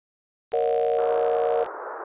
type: click train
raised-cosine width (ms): 0.3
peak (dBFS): -25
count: 67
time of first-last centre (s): 0.52-1.662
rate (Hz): 57.8
type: chord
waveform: sine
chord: D# minor seventh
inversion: second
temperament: equal with one note detuned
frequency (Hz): 466.2 / 554.4 / 622.3 / 729.8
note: A#4 / C#5 / D#5 / F#5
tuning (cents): 0 / 0 / 0 / -24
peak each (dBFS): -22 / -28 / -28 / -27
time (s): 0.53-1.64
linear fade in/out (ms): 5
type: band-pass noise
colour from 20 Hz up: pink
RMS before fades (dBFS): -35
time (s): 0.98-2.04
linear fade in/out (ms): 5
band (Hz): 380 to 1500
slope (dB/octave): 48
effects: resampled to 8000 Hz